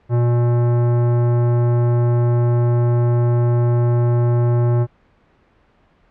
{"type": "tone with tanh clipping", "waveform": "sine", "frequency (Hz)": 120, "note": "B2", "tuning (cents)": -49, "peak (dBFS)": -15, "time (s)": [0.09, 4.87], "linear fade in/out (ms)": 50, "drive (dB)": 17, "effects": ["pink hiss -56 dBFS RMS until 6.1 s", "low-pass 2000 Hz 12 dB/octave"]}